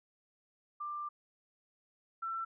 sine tone pair in turn, 1186 / 1342 Hz, D6 / E6, +17 / +31 cents, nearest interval major second, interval 214 cents, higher second, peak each -37 / -35 dBFS, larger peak second, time 0.8-1.09 / 2.22-2.45 s, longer first, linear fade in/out 10 ms, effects none

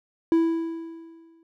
triangle tone with exponential decay, 329.6 Hz, E4, in tune, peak -13 dBFS, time 0.32-1.43 s, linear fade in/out 1 ms, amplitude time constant 240 ms, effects none

